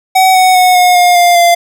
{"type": "tone with pitch steps", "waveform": "square", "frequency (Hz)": [754, 743.2, 732.5, 722, 711.7, 701.5, 691.4], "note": ["F#5", "F#5", "F#5", "F#5", "F5", "F5", "F5"], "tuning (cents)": [32, 7, -18, -43, 33, 8, -18], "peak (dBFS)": -5, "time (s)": [0.15, 1.55], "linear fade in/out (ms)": 10, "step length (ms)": 200, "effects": []}